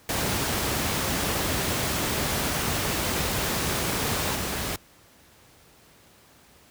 pink noise with level steps, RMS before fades -26 / -29 dBFS, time 0.09-4.76 s, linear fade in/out 2 ms, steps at 4.35 s, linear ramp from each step 5 ms, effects pink hiss -55 dBFS RMS until 6.7 s + high-pass 60 Hz 12 dB/octave

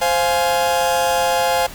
40% pulse chord, F minor, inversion second, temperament just, 523.8 / 698.5 / 838.1 Hz, C5 / F5 / Ab5, +2 / 0 / +16 cents, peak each -19 dBFS, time 0.01-1.67 s, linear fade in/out 10 ms, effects pink hiss -36 dBFS RMS until 1.74 s

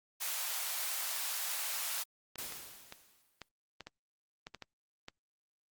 white high-pass noise, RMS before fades -37 dBFS, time 0.2-2.04 s, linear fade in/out 20 ms, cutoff 650 Hz, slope 24 dB/octave
clicks, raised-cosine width 0.2 ms, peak -27 dBFS, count 10, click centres 2.357 / 2.523 / 2.924 / 3.417 / 3.807 / 3.87 / 4.469 / 4.547 / 4.623 / 5.084 s
white noise with exponential decay, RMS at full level -40 dBFS, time 2.38-3.49 s, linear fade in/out 5 ms, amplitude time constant 240 ms
effects Opus 48 kbps

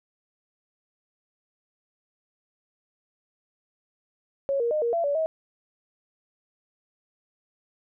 sine tone with pitch steps, 552 / 470.7 / 611 / 470.4 / 676 / 572 / 639 Hz, C#5 / A#4 / D#5 / A#4 / E5 / D5 / D#5, -7 / +17 / -32 / +16 / +43 / -46 / +46 cents, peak -22 dBFS, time 4.49-5.26 s, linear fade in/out 0 ms, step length 110 ms, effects none

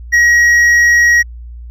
sine tone with hard clipping, 1900 Hz, A#6, 33 cents sharp, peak -7 dBFS, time 0.12-1.23 s, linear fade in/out 20 ms, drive 4 dB, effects added 59 Hz sine -27 dBFS peak until 1.7 s

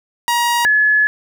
sawtooth / sine tone pair in turn, 950 / 1707.4 Hz, A#5 / G#6, +33 / +47 cents, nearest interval minor seventh, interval 1014 cents, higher second, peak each -10 dBFS, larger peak neither, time 0.28-0.65 / 0.65-1.07 s, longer second, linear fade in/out 0 ms, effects none

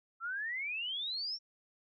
sine exponential sweep, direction up, 1318.5 to 5588 Hz, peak -35 dBFS, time 0.2-1.39 s, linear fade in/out 50 ms, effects none

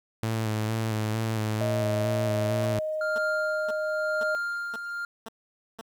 sawtooth tone with vibrato, 110 Hz, A2, in tune, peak -22 dBFS, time 0.23-2.79 s, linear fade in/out 0 ms, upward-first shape square, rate 2.2 Hz, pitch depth 28 cents each way
sine tone with pitch glide, 622.3 to 618.4 Hz, D#5 to D#5, 0 to -11 cents, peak -27 dBFS, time 1.61-4.35 s, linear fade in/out 0 ms, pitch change -11 cents, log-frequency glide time 2.71-3.48 s
10% pulse tone bursts, 224.5 Hz, A3, 35 cents sharp, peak -29 dBFS, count 7, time 2.63-5.812 s, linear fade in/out 2 ms, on 26 ms, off 500 ms
triangle tone with tremolo, 1400 Hz, F6, 4 cents sharp, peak -24 dBFS, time 3.01-5.05 s, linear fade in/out 2 ms, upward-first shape triangle, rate 0.97 Hz, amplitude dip 60%
effects 10-bit

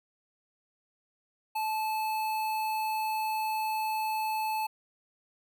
square tone with notch filter, 870 Hz, A5, 20 cents flat, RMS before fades -31 dBFS, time 1.55-4.67 s, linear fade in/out 10 ms, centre 6400 Hz, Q 1.5, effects none

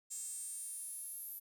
square tone with high-pass filter sweep, 244.9 Hz, B3, 14 cents flat, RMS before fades -45 dBFS, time 0.1-1.4 s, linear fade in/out 20 ms, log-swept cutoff 7700 to 12000 Hz, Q 8.7, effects none

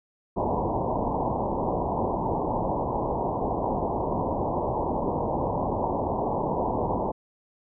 white low-pass noise, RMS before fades -27 dBFS, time 0.36-7.12 s, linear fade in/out 10 ms, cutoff 1000 Hz, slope 96 dB/octave, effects none

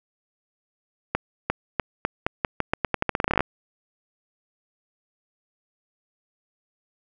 accelerating click train, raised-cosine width 0.5 ms, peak -6 dBFS, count 22, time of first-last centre 1.15-3.406 s, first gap 350 ms, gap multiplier 0.85, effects none

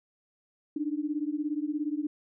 sine beating tone pair, 291.6 / 308.6 Hz, D4 / D#4, -12 / -14 cents, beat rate 17 Hz, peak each -31 / -32 dBFS, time 0.76-2.07 s, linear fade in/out 5 ms, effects none

